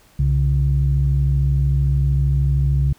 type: tone pair together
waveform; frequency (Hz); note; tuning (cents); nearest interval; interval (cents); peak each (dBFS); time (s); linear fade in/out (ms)
sine; 65.41 / 138.6; C2 / C#3; 0 / 0; octave + minor second; 1300; -16; 0.19-2.93; 5
effects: tanh soft clip ceiling -8 dBFS + pink hiss -53 dBFS RMS until 2.98 s